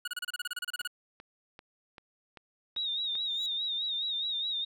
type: tone bursts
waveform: 25% pulse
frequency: 1454 Hz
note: F#6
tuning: 31 cents flat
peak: -29 dBFS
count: 15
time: 0.05-0.875 s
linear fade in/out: 5 ms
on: 27 ms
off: 30 ms
type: click train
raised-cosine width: 0.3 ms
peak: -31 dBFS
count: 7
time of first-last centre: 0.81-3.154 s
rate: 2.56 Hz
type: tone with vibrato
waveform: sine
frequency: 3737 Hz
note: A#7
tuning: 4 cents sharp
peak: -30 dBFS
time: 2.76-4.65 s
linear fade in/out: 10 ms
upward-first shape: sine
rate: 4.8 Hz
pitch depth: 73 cents each way
type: tone with exponential growth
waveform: 30% pulse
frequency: 3520 Hz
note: A7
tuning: in tune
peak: -38 dBFS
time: 3.2-3.46 s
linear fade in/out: 1 ms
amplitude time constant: 56 ms
effects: none